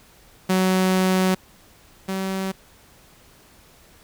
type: tone pair in turn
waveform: sawtooth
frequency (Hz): 186.7 / 191.06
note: F#3 / G3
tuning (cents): +16 / -44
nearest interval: unison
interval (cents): 40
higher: second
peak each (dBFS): -13 / -20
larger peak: first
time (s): 0.49-1.35 / 2.08-2.52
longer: first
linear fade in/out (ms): 10
effects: pink hiss -52 dBFS RMS until 4.03 s